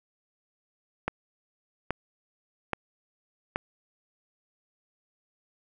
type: click train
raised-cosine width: 0.5 ms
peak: -12 dBFS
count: 4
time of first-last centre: 1.08-3.559 s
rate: 1.21 Hz
effects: none